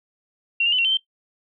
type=tone with pitch steps; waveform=sine; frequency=2746 / 2821 / 3012 / 2740 / 3088 / 3125 Hz; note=F7 / F7 / F#7 / F7 / G7 / G7; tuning=-30 / +17 / +30 / -34 / -27 / -6 cents; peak=-16 dBFS; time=0.6-0.972 s; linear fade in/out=5 ms; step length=62 ms; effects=noise-tail reverb RT60 0.1 s tail -17 dB re dry